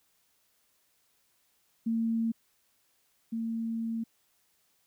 sine tone pair in turn, 227.3 / 227.3 Hz, A#3 / A#3, -43 / -43 cents, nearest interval unison, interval 0 cents, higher neither, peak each -26 / -30 dBFS, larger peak first, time 1.86-2.32 / 3.32-4.04 s, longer second, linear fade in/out 10 ms, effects white hiss -71 dBFS RMS until 4.86 s

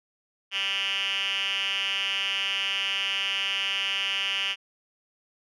5% pulse tone with band-pass filter, 196 Hz, G3, in tune, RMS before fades -28 dBFS, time 0.51-4.56 s, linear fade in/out 50 ms, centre 3000 Hz, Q 9.3, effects none

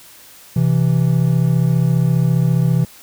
triangle tone pair together, 129.98 / 164.81 Hz, C3 / E3, -11 / 0 cents, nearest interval major third, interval 411 cents, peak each -13 dBFS, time 0.56-2.85 s, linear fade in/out 5 ms, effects white hiss -43 dBFS RMS until 3.02 s

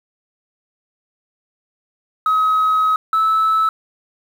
sine tone pair in turn, 1273 / 1305.8 Hz, D#6 / E6, +39 / -17 cents, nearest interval unison, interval 44 cents, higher second, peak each -11 dBFS, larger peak neither, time 2.26-2.96 / 3.13-3.69 s, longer first, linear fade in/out 2 ms, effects tanh soft clip ceiling -10 dBFS + 7-bit

